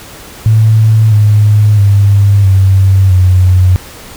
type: tone with pitch steps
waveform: sine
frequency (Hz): 110 / 105.15 / 100.52 / 96.09 / 91.86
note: A2 / G#2 / G2 / G2 / F#2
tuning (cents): 0 / +22 / +44 / -34 / -12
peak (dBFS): -3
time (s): 0.46-3.76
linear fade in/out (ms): 0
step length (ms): 660
effects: pink hiss -31 dBFS RMS until 4.16 s